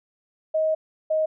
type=tone pair in turn; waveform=sine; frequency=630 / 627.1 Hz; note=D#5 / D#5; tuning=+21 / +13 cents; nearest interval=unison; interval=8 cents; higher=first; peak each=-19 dBFS; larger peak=neither; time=0.54-0.75 / 1.1-1.26 s; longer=first; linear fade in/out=10 ms; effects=none